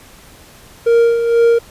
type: tone with tremolo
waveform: triangle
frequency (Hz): 466.2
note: A#4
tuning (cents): 0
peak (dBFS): -5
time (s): 0.86-1.59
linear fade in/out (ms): 10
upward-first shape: sine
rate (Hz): 2.1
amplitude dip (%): 55
effects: pink hiss -42 dBFS RMS until 1.7 s + resampled to 32000 Hz